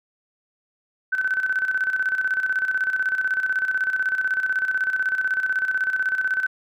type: tone with tremolo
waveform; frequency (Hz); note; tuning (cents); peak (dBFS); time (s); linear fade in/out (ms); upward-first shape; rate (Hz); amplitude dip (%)
sine; 1524; G6; -49; -18; 1.12-6.47; 10; square; 16; 60
effects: none